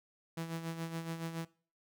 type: tone with tremolo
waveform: sawtooth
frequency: 164.81 Hz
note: E3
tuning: in tune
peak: -32 dBFS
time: 0.37-1.45 s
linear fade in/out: 5 ms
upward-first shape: sine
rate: 7.1 Hz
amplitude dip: 60%
effects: noise-tail reverb RT60 0.4 s tail -20 dB re dry